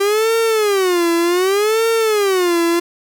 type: tone with vibrato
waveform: 45% pulse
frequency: 392 Hz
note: G4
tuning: in tune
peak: -13 dBFS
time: 0-2.8 s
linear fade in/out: 10 ms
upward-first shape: sine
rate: 0.66 Hz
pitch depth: 260 cents each way
effects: 9-bit